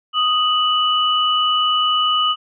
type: tone pair together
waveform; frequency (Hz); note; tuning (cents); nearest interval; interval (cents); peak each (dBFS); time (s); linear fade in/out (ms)
sine; 1244.5 / 2960; D#6 / F#7; 0 / 0; octave + minor third; 1500; -17; 0.13-2.36; 50
effects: none